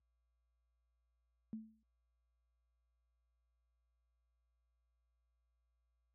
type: tone with exponential decay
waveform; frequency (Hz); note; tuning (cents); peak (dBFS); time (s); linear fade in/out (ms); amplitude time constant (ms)
sine; 220; A3; 0; -39; 1.53-1.83; 0; 64
effects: added 60 Hz sine -70 dBFS peak until 6.14 s + high-pass 100 Hz 12 dB/octave